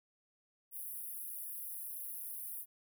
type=high-pass noise; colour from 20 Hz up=pink; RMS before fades=-44 dBFS; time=0.71-2.66 s; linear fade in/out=50 ms; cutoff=10000 Hz; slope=96 dB/octave; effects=none